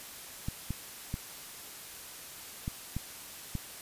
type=clicks; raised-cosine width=5 ms; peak=-21 dBFS; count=6; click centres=0.485 / 0.706 / 1.141 / 2.679 / 2.966 / 3.553 s; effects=white hiss -46 dBFS RMS until 3.81 s + resampled to 32000 Hz